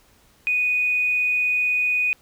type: tone with tanh clipping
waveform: triangle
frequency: 2481 Hz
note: D#7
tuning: 6 cents flat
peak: -18 dBFS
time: 0.47-2.13 s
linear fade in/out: 0 ms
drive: 3 dB
effects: pink hiss -57 dBFS RMS until 2.21 s